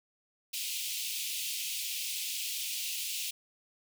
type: high-pass noise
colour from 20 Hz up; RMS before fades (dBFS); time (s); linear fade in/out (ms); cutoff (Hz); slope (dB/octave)
pink; -36; 0.53-3.31; 10; 2500; 48
effects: none